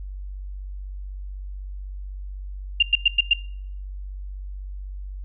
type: tone bursts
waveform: sine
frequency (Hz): 2794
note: F7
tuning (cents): 0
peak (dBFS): -12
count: 5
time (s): 2.8-3.335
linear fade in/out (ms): 5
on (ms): 27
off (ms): 100
effects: noise-tail reverb RT60 0.6 s tail -22 dB re dry + added 48 Hz sine -31 dBFS peak until 5.24 s